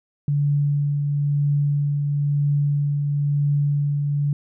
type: tone with tremolo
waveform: sine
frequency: 144.3 Hz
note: D3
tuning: 30 cents flat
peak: -16 dBFS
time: 0.28-4.33 s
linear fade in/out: 2 ms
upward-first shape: triangle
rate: 1 Hz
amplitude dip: 35%
effects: none